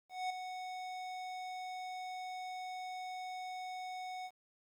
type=tone with ADSR envelope; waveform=square; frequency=739 Hz; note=F#5; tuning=2 cents flat; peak=-34 dBFS; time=0.09-4.31 s; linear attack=210 ms; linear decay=6 ms; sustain=-8 dB; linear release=55 ms; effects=low-pass 6000 Hz 12 dB/octave + 11-bit